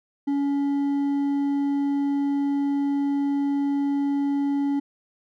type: tone with hard clipping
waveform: triangle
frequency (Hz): 281.8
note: C#4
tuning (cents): +29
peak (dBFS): -22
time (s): 0.27-4.8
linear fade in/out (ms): 10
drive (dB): 7
effects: none